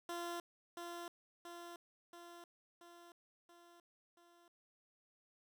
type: tone with echo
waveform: 15% pulse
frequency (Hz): 344.7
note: F4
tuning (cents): -23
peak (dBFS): -35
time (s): 0.09-0.4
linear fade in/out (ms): 2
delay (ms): 680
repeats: 6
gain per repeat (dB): -4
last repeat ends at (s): 4.48
effects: none